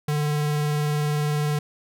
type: tone with vibrato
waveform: square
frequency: 148.9 Hz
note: D3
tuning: 24 cents sharp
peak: -22 dBFS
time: 0.08-1.59 s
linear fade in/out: 5 ms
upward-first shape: sine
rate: 20 Hz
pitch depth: 23 cents each way
effects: none